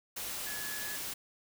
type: tone in noise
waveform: sine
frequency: 1699 Hz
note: G#6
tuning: 39 cents sharp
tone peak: -42 dBFS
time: 0.46-0.97 s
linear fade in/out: 10 ms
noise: white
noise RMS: -39 dBFS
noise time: 0.16-1.14 s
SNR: -6 dB
effects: none